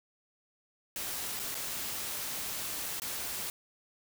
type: noise with dropouts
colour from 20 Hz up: white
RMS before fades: -37 dBFS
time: 0.96-3.5 s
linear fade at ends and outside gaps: 1 ms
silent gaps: 1.393-1.397 / 1.545-1.551 / 2.999-3.019 s
effects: none